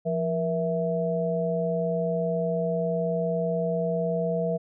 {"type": "tone cluster", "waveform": "sine", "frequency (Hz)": [172, 477.1, 658], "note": ["F3", "A#4", "E5"], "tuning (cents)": [-26, 40, -3], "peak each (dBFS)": -28, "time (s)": [0.05, 4.58], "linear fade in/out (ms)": 20, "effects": []}